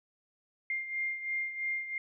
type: beating tone pair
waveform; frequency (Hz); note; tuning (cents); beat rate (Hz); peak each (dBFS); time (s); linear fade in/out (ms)
sine; 2110 / 2113; C7 / C7; +14 / +16; 3; -33 / -39; 0.7-1.98; 2
effects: none